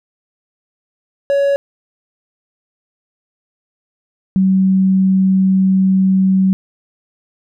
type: tone pair in turn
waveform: triangle / sine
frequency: 560 / 189.92 Hz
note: C#5 / F#3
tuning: +18 / +45 cents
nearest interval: octave + perfect fifth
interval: 1873 cents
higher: first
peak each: -9 dBFS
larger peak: neither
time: 1.3-1.56 / 4.36-6.53 s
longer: second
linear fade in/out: 0 ms
effects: none